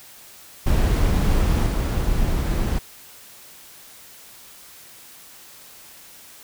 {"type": "noise with level steps", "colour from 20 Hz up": "brown", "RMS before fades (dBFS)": [-18, -21], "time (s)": [0.66, 2.79], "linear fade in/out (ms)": 10, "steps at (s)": 1.66, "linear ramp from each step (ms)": 10, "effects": ["white hiss -45 dBFS RMS until 6.43 s"]}